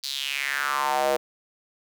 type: tone with high-pass filter sweep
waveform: square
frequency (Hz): 69.3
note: C#2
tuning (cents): 0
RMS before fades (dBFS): -26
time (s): 0.03-1.17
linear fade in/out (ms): 10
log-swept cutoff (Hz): 4500 to 520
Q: 4.4
effects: none